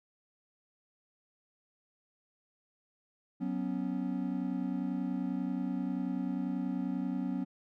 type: chord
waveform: triangle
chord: F# suspended fourth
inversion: none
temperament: equal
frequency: 185 / 246.9 / 277.2 Hz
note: F#3 / B3 / C#4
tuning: 0 / 0 / 0 cents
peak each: -34 dBFS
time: 3.4-7.45 s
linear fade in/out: 20 ms
effects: none